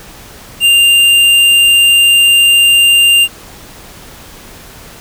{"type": "tone with hard clipping", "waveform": "triangle", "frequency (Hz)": 2794, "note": "F7", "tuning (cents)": 0, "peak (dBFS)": -6, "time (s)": [0.6, 3.28], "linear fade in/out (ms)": 50, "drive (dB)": 14, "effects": ["pink hiss -34 dBFS RMS until 5 s"]}